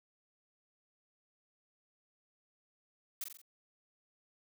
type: noise with echo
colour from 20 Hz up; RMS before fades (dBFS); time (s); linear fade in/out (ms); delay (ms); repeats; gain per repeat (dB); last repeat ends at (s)
blue; -39; 3.21-3.24; 2; 44; 4; -5; 3.416
effects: none